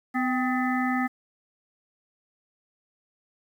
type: harmonic tone with a mistuned harmonic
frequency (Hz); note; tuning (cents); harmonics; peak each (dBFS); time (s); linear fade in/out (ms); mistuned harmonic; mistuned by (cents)
252.6; B3; +39; 1 / 3 / 5 / 7 / 8; -25 / -30 / -32 / -33 / -34; 0.14-1.08; 20; 3; +55
effects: 9-bit